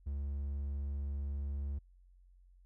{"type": "tone", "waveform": "triangle", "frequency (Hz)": 70.3, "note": "C#2", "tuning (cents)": 25, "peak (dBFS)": -33, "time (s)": [0.06, 1.79], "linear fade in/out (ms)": 10, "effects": ["added 45 Hz sine -59 dBFS peak until 2.65 s"]}